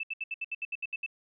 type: tone bursts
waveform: sine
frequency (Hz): 2637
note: E7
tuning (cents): 0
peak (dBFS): -31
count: 11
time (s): 0-1.063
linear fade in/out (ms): 5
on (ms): 33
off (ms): 70
effects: none